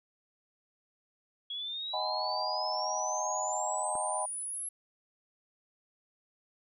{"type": "exponential sweep", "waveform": "sine", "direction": "up", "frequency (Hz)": [3322, 11175], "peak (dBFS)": -35, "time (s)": [1.5, 4.69], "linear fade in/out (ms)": 5}
{"type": "chord", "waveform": "sine", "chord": "G# minor seventh", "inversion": "second", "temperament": "just", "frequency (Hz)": [623, 747.5, 830.6, 996.7], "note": ["D#5", "F#5", "G#5", "B5"], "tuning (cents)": [2, 17, 0, 16], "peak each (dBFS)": -37, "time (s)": [1.93, 4.26], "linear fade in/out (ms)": 10}
{"type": "click", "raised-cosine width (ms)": 1, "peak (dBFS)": -30, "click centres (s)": 3.954}
{"effects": []}